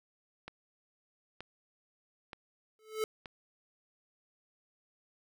click train, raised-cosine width 0.3 ms, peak -27 dBFS, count 4, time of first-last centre 0.48-3.258 s, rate 1.08 Hz
square tone with exponential growth, 434.6 Hz, A4, 21 cents flat, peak -28 dBFS, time 2.79-3.04 s, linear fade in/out 1 ms, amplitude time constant 53 ms
effects none

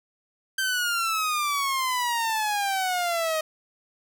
sawtooth exponential sweep, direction down, 1568 to 622.3 Hz, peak -20 dBFS, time 0.58-3.41 s, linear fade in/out 5 ms, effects none

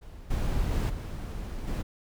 brown noise with level steps, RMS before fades -44 / -28 / -26 / -35 / -30 dBFS, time 0.01-1.83 s, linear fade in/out 20 ms, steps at 0.3 / 0.71 / 0.89 / 1.67 s, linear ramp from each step 10 ms, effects none

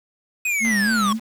square linear sweep, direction down, 2537 to 1071 Hz, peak -20 dBFS, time 0.45-1.13 s, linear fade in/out 5 ms
sine tone with vibrato, 213.2 Hz, G#3, 46 cents sharp, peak -20 dBFS, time 0.6-1.2 s, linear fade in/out 50 ms, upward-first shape sine, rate 3.8 Hz, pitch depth 110 cents each way
click train, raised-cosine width 0.3 ms, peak -18 dBFS, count 61, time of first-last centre 0.65-1.122 s, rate 127 Hz
effects low-pass 12000 Hz 12 dB/octave + 7-bit

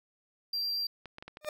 triangle tone, 4727 Hz, D8, 10 cents sharp, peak -29 dBFS, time 0.53-0.87 s, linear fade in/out 5 ms
clicks, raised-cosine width 0.3 ms, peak -28 dBFS, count 6, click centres 1.057 / 1.184 / 1.225 / 1.28 / 1.371 / 1.447 s
40% pulse tone with exponential growth, 605 Hz, D#5, 49 cents flat, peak -28 dBFS, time 1.41-1.49 s, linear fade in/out 2 ms, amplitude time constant 17 ms
effects none

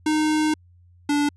square tone pair in turn, 308.1 / 290.8 Hz, D#4 / D4, -17 / -17 cents, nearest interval minor second, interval 100 cents, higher first, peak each -19 dBFS, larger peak neither, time 0.06-0.54 / 1.09-1.29 s, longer first, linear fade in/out 5 ms, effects added 88 Hz sine -50 dBFS peak until 1.36 s + resampled to 24000 Hz

